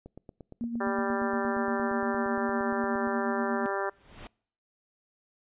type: click train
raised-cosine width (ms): 2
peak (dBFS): -31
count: 27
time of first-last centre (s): 0.06-3.073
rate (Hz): 8.63
type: tone with tremolo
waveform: sine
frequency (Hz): 234.2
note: A#3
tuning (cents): +8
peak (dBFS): -28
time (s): 0.61-3.66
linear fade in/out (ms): 0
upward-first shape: sine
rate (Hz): 8.3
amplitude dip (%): 55
type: harmonic tone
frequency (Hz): 196.8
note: G3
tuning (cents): +7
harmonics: 2 / 3 / 4 / 5 / 6 / 7 / 8 / 9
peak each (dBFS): -33 / -35 / -36 / -37 / -38 / -38 / -39 / -40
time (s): 0.8-3.9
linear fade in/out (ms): 10
type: noise with exponential growth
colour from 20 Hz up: pink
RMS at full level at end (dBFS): -41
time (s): 3.76-4.27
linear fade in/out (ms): 0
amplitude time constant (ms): 110
effects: noise-tail reverb RT60 0.6 s tail -26 dB re dry + resampled to 8000 Hz